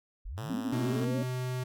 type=linear sweep; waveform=sine; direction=up; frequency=30.34 to 568 Hz; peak=-36 dBFS; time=0.25-1.23 s; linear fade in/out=10 ms
type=tone; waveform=5% pulse; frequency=110 Hz; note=A2; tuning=in tune; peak=-29 dBFS; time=0.37-1.05 s; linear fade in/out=5 ms
type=tone with vibrato; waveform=sine; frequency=250 Hz; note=B3; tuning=21 cents sharp; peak=-31 dBFS; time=0.5-1.23 s; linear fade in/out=0 ms; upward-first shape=square; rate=14 Hz; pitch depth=110 cents each way
type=tone with pitch glide; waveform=square; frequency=125.5 to 126.88 Hz; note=B2 to B2; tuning=+28 to +47 cents; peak=-32 dBFS; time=0.72-1.64 s; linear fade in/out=10 ms; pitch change=+19 cents; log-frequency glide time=0.99-1.07 s
effects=none